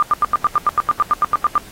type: tone bursts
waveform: sine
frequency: 1200 Hz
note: D6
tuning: 37 cents sharp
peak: -10 dBFS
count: 15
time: 0-1.579 s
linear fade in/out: 0 ms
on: 25 ms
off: 86 ms
effects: pink hiss -41 dBFS RMS until 1.71 s + AAC 48 kbps